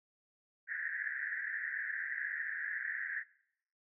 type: band-pass noise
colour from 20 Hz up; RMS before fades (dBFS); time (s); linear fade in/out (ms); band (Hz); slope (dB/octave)
white; -39; 0.67-3.24; 50; 1600 to 1900; 96
effects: noise-tail reverb RT60 0.7 s tail -21 dB re dry